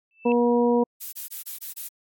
sine tone with exponential growth, 2647 Hz, E7, 7 cents sharp, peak -28 dBFS, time 0.11-0.32 s, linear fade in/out 1 ms, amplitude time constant 44 ms
harmonic tone, 239.7 Hz, A#3, 48 cents sharp, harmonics 1 / 2 / 3 / 4, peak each -21 / -20 / -32 / -28 dBFS, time 0.25-0.84 s, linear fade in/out 10 ms
violet noise bursts, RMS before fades -33 dBFS, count 6, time 1-1.89 s, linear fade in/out 20 ms, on 130 ms, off 22 ms
effects AAC 64 kbps

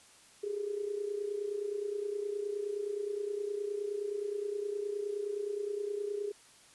sine tone with amplitude modulation, 410 Hz, G#4, 22 cents flat, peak -30 dBFS, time 0.43-6.32 s, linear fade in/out 10 ms, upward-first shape sine, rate 29.6 Hz, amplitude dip 70%, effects white hiss -59 dBFS RMS until 6.74 s + resampled to 24000 Hz

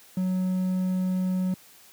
triangle tone, 185 Hz, F#3, in tune, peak -21 dBFS, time 0.17-1.54 s, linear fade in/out 2 ms, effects white hiss -53 dBFS RMS until 1.92 s + high-pass 80 Hz 12 dB/octave

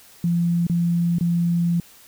sine tone with dropouts, 171.5 Hz, F3, 31 cents flat, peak -17 dBFS, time 0.24-1.8 s, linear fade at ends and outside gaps 2 ms, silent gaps 0.668-0.697 / 1.185-1.209 s, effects white hiss -49 dBFS RMS until 2.07 s

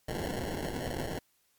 violet noise with sample-and-hold, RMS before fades -35 dBFS, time 0.08-1.19 s, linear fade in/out 5 ms, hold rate 1225 Hz, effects white hiss -71 dBFS RMS until 1.58 s + MP3 96 kbps

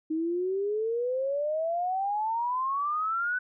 sine exponential sweep, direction up, 311.1 to 1509 Hz, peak -26 dBFS, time 0.1-3.39 s, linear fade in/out 10 ms, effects none

